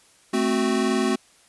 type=chord; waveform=square; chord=F# diminished; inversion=first; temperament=equal with one note detuned; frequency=219 / 261.6 / 370 Hz; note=A3 / C4 / F#4; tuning=-8 / 0 / 0 cents; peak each=-25 dBFS; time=0.33-1.16 s; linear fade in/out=10 ms; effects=white hiss -56 dBFS RMS until 1.48 s + resampled to 24000 Hz